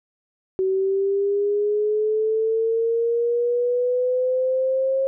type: linear sweep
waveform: sine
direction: up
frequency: 376.7 to 538 Hz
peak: -18 dBFS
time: 0.59-5.07 s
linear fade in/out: 0 ms
effects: none